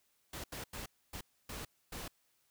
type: noise bursts at uneven times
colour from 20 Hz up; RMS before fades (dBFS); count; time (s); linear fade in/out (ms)
pink; -44; 6; 0.33-0.44 / 0.52-0.64 / 0.73-0.86 / 1.13-1.21 / 1.49-1.65 / 1.92-2.08; 5
effects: white hiss -75 dBFS RMS until 2.5 s